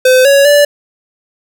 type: tone with pitch steps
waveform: square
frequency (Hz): 512 / 558 / 581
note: C5 / C#5 / D5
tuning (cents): -38 / +11 / -19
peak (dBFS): -5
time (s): 0.05-0.65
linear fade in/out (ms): 5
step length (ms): 200
effects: none